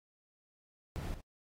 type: noise with echo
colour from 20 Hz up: brown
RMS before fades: -39 dBFS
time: 0.96-1.14 s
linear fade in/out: 0 ms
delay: 66 ms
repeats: 1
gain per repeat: -10 dB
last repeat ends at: 1.206 s
effects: AAC 48 kbps